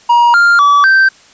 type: tone with pitch steps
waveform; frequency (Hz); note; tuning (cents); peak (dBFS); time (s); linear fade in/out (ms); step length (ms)
triangle; 951 / 1398 / 1148 / 1559; A#5 / F6 / D6 / G6; +34 / +1 / -40 / -10; -3; 0.09-1.09; 10; 250
effects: white hiss -43 dBFS RMS until 1.33 s + resampled to 16000 Hz